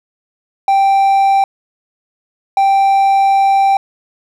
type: tone bursts at uneven times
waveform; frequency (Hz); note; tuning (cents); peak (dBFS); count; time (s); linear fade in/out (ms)
triangle; 784; G5; 0; -6; 2; 0.68-1.44 / 2.57-3.77; 2
effects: none